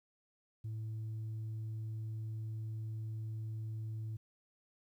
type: tone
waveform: sine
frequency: 110 Hz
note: A2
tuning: in tune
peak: -36 dBFS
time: 0.64-4.17 s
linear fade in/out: 10 ms
effects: tanh soft clip ceiling -37 dBFS + 12-bit